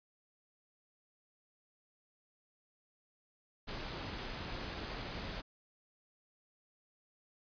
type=noise; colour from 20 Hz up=pink; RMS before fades=-42 dBFS; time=3.67-5.42 s; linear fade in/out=20 ms; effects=resampled to 11025 Hz